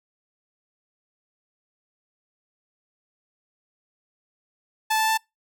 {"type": "tone with pitch steps", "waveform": "sawtooth", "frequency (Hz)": [874, 879.1, 884.2], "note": ["A5", "A5", "A5"], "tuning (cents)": [-12, -2, 8], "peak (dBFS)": -16, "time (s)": [4.9, 5.176], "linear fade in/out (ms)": 10, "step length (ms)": 92, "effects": ["noise-tail reverb RT60 0.2 s tail -26 dB re dry"]}